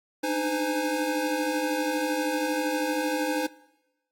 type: tone cluster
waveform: square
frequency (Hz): 295.1 / 307.8 / 510 / 832 / 1624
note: D4 / D#4 / C5 / G#5 / G#6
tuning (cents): +8 / -19 / -44 / +3 / -39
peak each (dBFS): -36 / -30 / -31 / -34 / -39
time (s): 0.23-3.47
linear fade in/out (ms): 10
effects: noise-tail reverb RT60 1.0 s tail -21 dB re dry + AAC 64 kbps